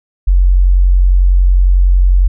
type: tone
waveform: sine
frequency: 45.49 Hz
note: F#1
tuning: 29 cents flat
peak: -5 dBFS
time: 0.27-2.28 s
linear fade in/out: 10 ms
effects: none